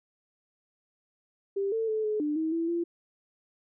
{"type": "tone with pitch steps", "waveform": "sine", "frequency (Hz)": [395.4, 448.3, 435.1, 426.3, 298.1, 318.6, 331.5, 341.2], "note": ["G4", "A4", "A4", "G#4", "D4", "D#4", "E4", "F4"], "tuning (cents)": [15, 32, -19, 45, 26, 41, 10, -40], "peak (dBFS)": -26, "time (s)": [1.56, 2.84], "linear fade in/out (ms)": 10, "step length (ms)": 160, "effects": []}